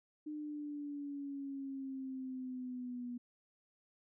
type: exponential sweep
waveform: sine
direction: down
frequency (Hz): 303.4 to 242.2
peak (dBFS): -40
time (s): 0.26-3.18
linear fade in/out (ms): 10
effects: none